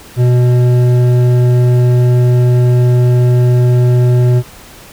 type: tone with hard clipping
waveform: triangle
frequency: 123.47 Hz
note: B2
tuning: in tune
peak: -8 dBFS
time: 0.16-4.43 s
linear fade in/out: 50 ms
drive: 13 dB
effects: pink hiss -36 dBFS RMS until 4.92 s